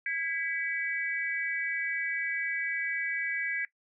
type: tone cluster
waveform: sine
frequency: 1641 / 1983 / 2281 Hz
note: G#6 / B6 / C#7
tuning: -21 / +7 / +49 cents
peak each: -34 / -34 / -35 dBFS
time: 0.06-3.65 s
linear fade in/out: 2 ms
effects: noise-tail reverb RT60 0.1 s tail -17 dB re dry